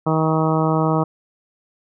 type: harmonic tone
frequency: 158.5 Hz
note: D#3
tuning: 32 cents sharp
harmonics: 1 / 2 / 3 / 4 / 5 / 6 / 7 / 8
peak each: -19 / -22 / -24 / -25 / -26 / -27 / -27 / -28 dBFS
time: 0.06-1.04 s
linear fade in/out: 10 ms
effects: none